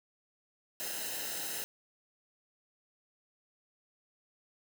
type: noise with comb filter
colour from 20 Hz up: white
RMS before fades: -38 dBFS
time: 0.8-1.64 s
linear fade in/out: 0 ms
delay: 0.87 ms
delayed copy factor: -0.7
effects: none